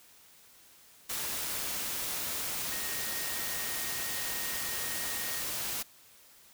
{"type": "tone in noise", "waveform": "sine", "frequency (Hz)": 1864.7, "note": "A#6", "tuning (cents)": 0, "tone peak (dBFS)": -43, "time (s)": [2.71, 5.41], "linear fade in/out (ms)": 10, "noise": "white", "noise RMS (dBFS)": -35, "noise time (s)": [1.09, 5.83], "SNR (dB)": -11, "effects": ["white hiss -58 dBFS RMS until 6.53 s"]}